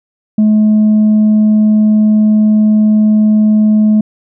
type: tone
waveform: sine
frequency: 213.8 Hz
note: A3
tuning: 49 cents flat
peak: -3 dBFS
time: 0.38-4.01 s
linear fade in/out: 5 ms
effects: tanh soft clip ceiling -4 dBFS